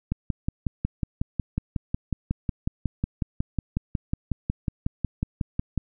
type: click train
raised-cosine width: 5 ms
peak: -12 dBFS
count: 32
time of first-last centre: 0.12-5.777 s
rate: 5.48 Hz
effects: none